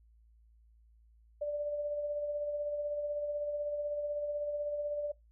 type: tone with tremolo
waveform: sine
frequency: 587.3 Hz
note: D5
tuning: in tune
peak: -31 dBFS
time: 1.41-5.12 s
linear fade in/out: 10 ms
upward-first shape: sine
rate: 16 Hz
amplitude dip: 35%
effects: noise-tail reverb RT60 0.2 s tail -23 dB re dry + added 56 Hz sine -60 dBFS peak until 5.31 s